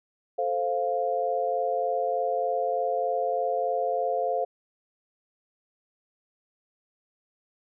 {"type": "chord", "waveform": "sine", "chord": "F major", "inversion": "first", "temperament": "equal", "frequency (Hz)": [440, 523.3, 698.5], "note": ["A4", "C5", "F5"], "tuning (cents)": [0, 0, 0], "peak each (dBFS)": [-31, -28, -27], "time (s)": [0.38, 4.45], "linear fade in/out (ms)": 10, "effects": []}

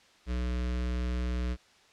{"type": "tone with notch filter", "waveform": "square", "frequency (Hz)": 61.2, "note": "B1", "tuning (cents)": -15, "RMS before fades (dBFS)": -31, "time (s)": [0.26, 1.57], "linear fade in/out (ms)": 50, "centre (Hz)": 830, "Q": 1.9, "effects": ["white hiss -60 dBFS RMS until 1.92 s", "low-pass 5000 Hz 12 dB/octave"]}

